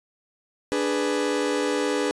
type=chord; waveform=40% pulse; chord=G# diminished; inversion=second; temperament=equal; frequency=293.7 / 415.3 / 493.9 Hz; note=D4 / G#4 / B4; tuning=0 / 0 / 0 cents; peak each=-26 dBFS; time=0.72-2.11 s; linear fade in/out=0 ms; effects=resampled to 22050 Hz